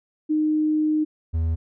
sine / triangle tone pair in turn, 307.5 / 81.45 Hz, D#4 / E2, -20 / -20 cents, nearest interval octave + major seventh, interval 2300 cents, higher first, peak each -18 dBFS, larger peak neither, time 0.29-1.05 / 1.33-1.56 s, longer first, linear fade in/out 20 ms, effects none

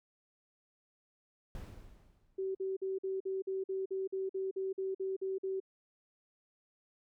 brown noise with exponential decay, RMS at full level -42 dBFS, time 1.55-2.57 s, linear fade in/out 1 ms, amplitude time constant 220 ms
sine tone bursts, 382.6 Hz, G4, 42 cents flat, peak -33 dBFS, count 15, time 2.38-5.602 s, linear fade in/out 10 ms, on 170 ms, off 48 ms
effects none

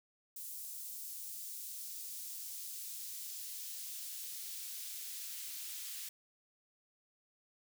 white noise with high-pass filter sweep, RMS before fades -45 dBFS, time 0.36-6.09 s, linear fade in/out 5 ms, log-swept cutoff 7400 to 2600 Hz, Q 0.71, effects none

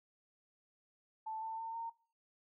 sine tone with pitch steps, 880 / 892.3 / 904.7 / 917.4 Hz, A5 / A5 / A5 / A#5, 0 / +24 / +48 / -28 cents, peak -39 dBFS, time 1.26-1.9 s, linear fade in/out 10 ms, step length 160 ms, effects noise-tail reverb RT60 0.4 s tail -20 dB re dry

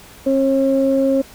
sine tone pair together, 269.3 / 541 Hz, C#4 / C#5, -50 / -42 cents, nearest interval octave, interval 1208 cents, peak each -15 dBFS, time 0.26-1.22 s, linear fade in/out 10 ms, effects tanh soft clip ceiling -5 dBFS + pink hiss -42 dBFS RMS until 1.34 s

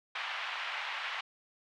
white band-pass noise, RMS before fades -38 dBFS, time 0.15-1.21 s, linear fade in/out 5 ms, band 800 to 3000 Hz, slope 24 dB/octave, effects none

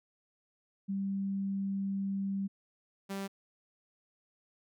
sine / sawtooth tone pair in turn, 196 / 196 Hz, G3 / G3, 0 / 0 cents, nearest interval unison, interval 0 cents, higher neither, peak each -31 / -32 dBFS, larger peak first, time 0.88-2.48 / 3.09-3.28 s, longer first, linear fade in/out 20 ms, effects none

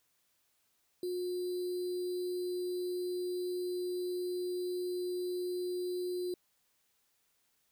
sine tone with sample-and-hold, 359.2 Hz, F4, 49 cents sharp, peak -33 dBFS, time 1.03-6.34 s, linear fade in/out 2 ms, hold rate 4410 Hz, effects white hiss -75 dBFS RMS until 7.71 s

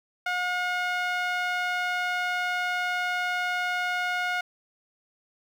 sawtooth tone with band-pass filter, 720 Hz, F#5, 47 cents flat, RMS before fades -28 dBFS, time 0.26-4.41 s, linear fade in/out 5 ms, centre 1700 Hz, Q 1.4, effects 9-bit

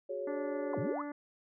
sine chord, F# suspended second, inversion none, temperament just, 370 / 416.2 / 555 Hz, F#4 / G#4 / C#5, 0 / +4 / +2 cents, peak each -42 / -41 / -37 dBFS, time 0.09-0.93 s, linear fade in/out 10 ms
harmonic tone, 291.1 Hz, D4, 15 cents flat, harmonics 1 / 2 / 3 / 4 / 5 / 6 / 7, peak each -39 / -45 / -49 / -51 / -53 / -55 / -56 dBFS, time 0.27-1.12 s, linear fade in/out 5 ms
sine exponential two-way sweep, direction down then up, 1314 to 102.9 to 1314 Hz, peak -35 dBFS, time 0.73-1.02 s, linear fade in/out 5 ms, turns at 0.79 s
effects none

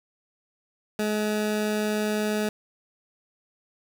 20% pulse tone, 212.1 Hz, G#3, 37 cents sharp, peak -19 dBFS, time 0.99-2.49 s, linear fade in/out 2 ms, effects none

